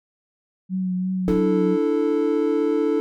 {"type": "tone with vibrato", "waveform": "sine", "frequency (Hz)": 185, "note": "F#3", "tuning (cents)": 0, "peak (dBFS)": -21, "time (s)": [0.69, 1.78], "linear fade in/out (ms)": 50, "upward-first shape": "triangle", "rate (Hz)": 2.9, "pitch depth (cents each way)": 28}
{"type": "noise with exponential decay", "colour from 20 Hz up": "brown", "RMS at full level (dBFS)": -27, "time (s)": [1.28, 1.59], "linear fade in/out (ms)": 1, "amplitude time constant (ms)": 67}
{"type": "chord", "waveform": "triangle", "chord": "D suspended second", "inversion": "none", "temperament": "equal", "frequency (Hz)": [293.7, 329.6, 440], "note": ["D4", "E4", "A4"], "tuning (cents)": [0, 0, 0], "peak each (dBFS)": [-21, -22, -19], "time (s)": [1.28, 3], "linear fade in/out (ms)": 0}
{"effects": []}